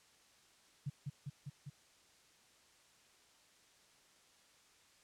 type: tone with echo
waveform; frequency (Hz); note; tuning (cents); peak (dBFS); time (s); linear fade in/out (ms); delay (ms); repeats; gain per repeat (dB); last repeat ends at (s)
sine; 141.9; C#3; +41; -36; 0.86-0.9; 10; 200; 4; -2; 1.7
effects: white hiss -67 dBFS RMS until 5.03 s + low-pass 8000 Hz 12 dB/octave